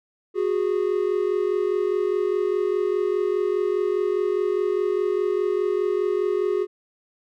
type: tone pair together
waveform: triangle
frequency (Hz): 366.9 / 411.8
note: F#4 / G#4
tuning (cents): -15 / -15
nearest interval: major second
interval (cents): 200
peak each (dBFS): -21 / -21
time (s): 0.34-6.67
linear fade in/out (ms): 50
effects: none